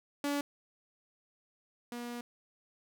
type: tone pair in turn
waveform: sawtooth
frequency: 286.4 / 240.1 Hz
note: D4 / B3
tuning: -43 / -49 cents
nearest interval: minor third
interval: 306 cents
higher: first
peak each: -27 / -35 dBFS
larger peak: first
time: 0.24-0.41 / 1.92-2.21 s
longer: second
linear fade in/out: 2 ms
effects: none